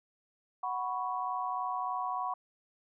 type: chord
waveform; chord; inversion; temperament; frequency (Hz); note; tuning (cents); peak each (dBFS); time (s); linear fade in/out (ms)
sine; F# suspended fourth; none; just; 740 / 986.7 / 1110; F#5 / B5 / C#6; 0 / -2 / +2; -36 / -36 / -36; 0.63-2.34; 5
effects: none